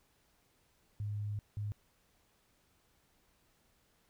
sine tone bursts at uneven times, 103.83 Hz, G#2, in tune, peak -35 dBFS, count 2, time 1-1.39 / 1.57-1.72 s, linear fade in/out 0 ms, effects pink hiss -72 dBFS RMS until 4.09 s

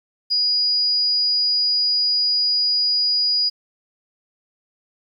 sine tone, 4900 Hz, D#8, 27 cents flat, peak -16 dBFS, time 0.3-3.5 s, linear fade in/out 20 ms, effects 9-bit

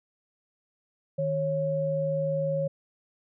sine tone pair together, 155.56 / 549.9 Hz, D#3 / C#5, 0 / -14 cents, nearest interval octave + minor seventh, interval 2186 cents, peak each -30 / -26 dBFS, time 1.18-2.68 s, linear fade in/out 10 ms, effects none

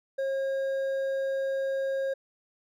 triangle tone with hard clipping, 540 Hz, C#5, 45 cents flat, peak -28 dBFS, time 0.18-2.14 s, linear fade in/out 10 ms, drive 8 dB, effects none

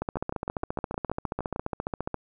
two click trains, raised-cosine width 1 ms, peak -17 / -15 dBFS, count 10 / 32, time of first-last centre 0.17-1.561 / 0.02-2.143 s, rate 6.47 / 14.6 Hz, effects none

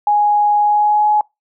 sine tone with pitch glide, 830.6 to 842.7 Hz, G#5 to G#5, 0 to +25 cents, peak -10 dBFS, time 0.07-1.21 s, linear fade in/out 2 ms, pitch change +25 cents, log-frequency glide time 0.59-1.08 s, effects noise-tail reverb RT60 0.2 s tail -25 dB re dry

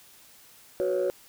sine chord, F# suspended fourth, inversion none, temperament equal, 370 / 493.9 / 554.4 Hz, F#4 / B4 / C#5, 0 / 0 / 0 cents, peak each -26 / -29 / -26 dBFS, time 0.8-1.1 s, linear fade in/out 0 ms, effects tanh soft clip ceiling -19 dBFS + white hiss -54 dBFS RMS until 1.28 s

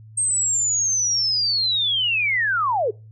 sine linear sweep, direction down, 8480 to 388.8 Hz, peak -18 dBFS, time 0.17-2.91 s, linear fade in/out 10 ms, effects noise-tail reverb RT60 0.3 s tail -24 dB re dry + added 109 Hz sine -41 dBFS peak until 3.11 s

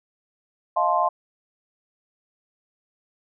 sine chord, F dominant seventh, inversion third, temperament just, 628.6 / 698.5 / 873.1 / 1047.7 Hz, Eb5 / F5 / A5 / C6, +18 / 0 / -14 / +2 cents, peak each -26 / -23 / -25 / -22 dBFS, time 0.76-1.09 s, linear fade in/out 10 ms, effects none

